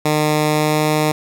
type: tone with pitch glide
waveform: 10% pulse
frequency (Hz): 152 to 153.15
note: D#3 to D#3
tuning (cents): -40 to -27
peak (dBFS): -6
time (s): 0.05-1.12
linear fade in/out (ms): 5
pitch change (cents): +13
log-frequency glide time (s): 0.47-0.87
effects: none